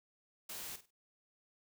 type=noise with echo; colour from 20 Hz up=white; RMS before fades=-45 dBFS; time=0.49-0.76 s; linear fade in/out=5 ms; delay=49 ms; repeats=3; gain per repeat=-12 dB; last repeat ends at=0.907 s; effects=none